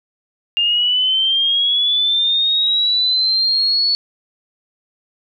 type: linear sweep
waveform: sine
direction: up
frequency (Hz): 2802 to 4435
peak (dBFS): -13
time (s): 0.57-3.95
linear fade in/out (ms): 0
effects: none